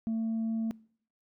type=tone; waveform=sine; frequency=224.5 Hz; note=A3; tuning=35 cents sharp; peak=-26 dBFS; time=0.07-0.71 s; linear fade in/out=0 ms; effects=noise-tail reverb RT60 0.6 s tail -25 dB re dry + tanh soft clip ceiling -27 dBFS